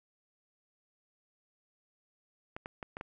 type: clicks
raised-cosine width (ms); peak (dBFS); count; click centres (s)
0.5; -25; 5; 2.565 / 2.659 / 2.828 / 2.969 / 3.011
effects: none